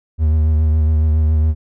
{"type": "tone with vibrato", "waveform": "triangle", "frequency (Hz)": 77.78, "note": "D#2", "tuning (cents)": 0, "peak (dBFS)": -9, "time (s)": [0.18, 1.55], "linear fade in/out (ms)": 50, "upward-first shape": "triangle", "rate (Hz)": 7.2, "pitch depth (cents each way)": 39, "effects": []}